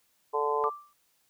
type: harmonic tone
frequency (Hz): 146.5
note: D3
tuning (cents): -4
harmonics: 3 / 4 / 5 / 6 / 7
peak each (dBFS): -29 / -37 / -37 / -32 / -30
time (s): 0.33-0.7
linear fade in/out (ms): 20
type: tone with exponential decay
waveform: sine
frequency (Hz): 1174.7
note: D6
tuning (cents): 0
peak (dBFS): -25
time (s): 0.64-0.93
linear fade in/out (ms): 0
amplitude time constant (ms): 63
effects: white hiss -70 dBFS RMS until 1.29 s